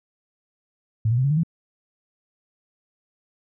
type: tone with pitch steps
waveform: sine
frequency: 110 / 119.26 / 129.31 / 140.2 / 152.01 / 164.81 Hz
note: A2 / A#2 / C3 / C#3 / D#3 / E3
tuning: 0 / +40 / -20 / +20 / -40 / 0 cents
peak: -17 dBFS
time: 1.05-1.434 s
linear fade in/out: 5 ms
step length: 64 ms
effects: none